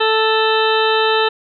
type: harmonic tone with a mistuned harmonic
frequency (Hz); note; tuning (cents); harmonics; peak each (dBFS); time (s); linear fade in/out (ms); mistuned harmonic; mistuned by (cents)
440; A4; 0; 1 / 2 / 3 / 4 / 6 / 7 / 8 / 9; -16 / -19 / -21 / -22 / -24 / -24 / -25 / -26; 0-1.29; 10; 8; +65
effects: none